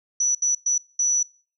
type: tone bursts at uneven times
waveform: sine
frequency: 5920 Hz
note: F#8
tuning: in tune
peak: -18 dBFS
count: 4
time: 0.2-0.35 / 0.42-0.55 / 0.66-0.78 / 0.99-1.23 s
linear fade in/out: 5 ms
effects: noise-tail reverb RT60 0.4 s tail -24 dB re dry